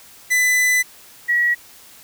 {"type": "tone pair in turn", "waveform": ["45% pulse", "sine"], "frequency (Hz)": [2000, 1920], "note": ["B6", "B6"], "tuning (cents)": [21, -49], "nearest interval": "minor second", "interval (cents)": 70, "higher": "first", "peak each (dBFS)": -14, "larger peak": "neither", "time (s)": [[0.3, 0.83], [1.28, 1.55]], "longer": "first", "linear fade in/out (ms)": 20, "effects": ["white hiss -45 dBFS RMS until 2.03 s"]}